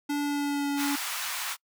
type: tone with pitch glide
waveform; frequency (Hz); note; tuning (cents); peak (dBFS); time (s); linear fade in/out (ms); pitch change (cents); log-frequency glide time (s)
square; 289.5 to 284; D4 to C#4; -25 to +42; -27; 0.09-0.96; 10; -33; 0.21-0.7
type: high-pass noise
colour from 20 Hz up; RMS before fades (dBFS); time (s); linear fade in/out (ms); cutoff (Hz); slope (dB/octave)
pink; -33; 0.76-1.57; 50; 970; 24
effects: noise-tail reverb RT60 0.1 s tail -26 dB re dry